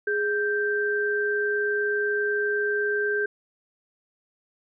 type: tone pair together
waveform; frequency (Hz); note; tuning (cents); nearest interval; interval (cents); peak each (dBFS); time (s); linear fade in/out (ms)
sine; 415.3 / 1568; G#4 / G6; 0 / 0; octave + major seventh; 2300; -25; 0.07-3.26; 5
effects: none